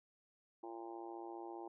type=harmonic tone; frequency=114.9 Hz; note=A#2; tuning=25 cents flat; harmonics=3 / 4 / 5 / 6 / 7 / 8 / 9; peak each=-48 / -58 / -59 / -57 / -51 / -56 / -63 dBFS; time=0.63-1.68 s; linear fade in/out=5 ms; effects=none